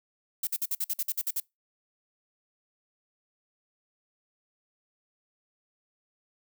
violet noise bursts, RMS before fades -29 dBFS, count 11, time 0.43-1.401 s, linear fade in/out 5 ms, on 41 ms, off 52 ms, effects noise-tail reverb RT60 0.2 s tail -25 dB re dry

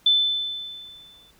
sine tone with exponential decay, 3520 Hz, A7, in tune, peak -13 dBFS, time 0.06-1.31 s, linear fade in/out 5 ms, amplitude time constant 270 ms, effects pink hiss -58 dBFS RMS until 1.39 s

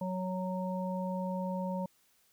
harmonic tone, 185 Hz, F#3, in tune, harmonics 1 / 3 / 5, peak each -34 / -38 / -40 dBFS, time 0.01-1.86 s, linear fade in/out 5 ms, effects white hiss -69 dBFS RMS until 2.32 s

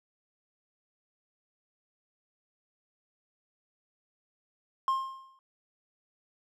triangle tone with exponential decay, 1063 Hz, C6, 27 cents sharp, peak -20 dBFS, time 4.88-5.39 s, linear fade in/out 1 ms, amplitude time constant 110 ms, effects tanh soft clip ceiling -16 dBFS

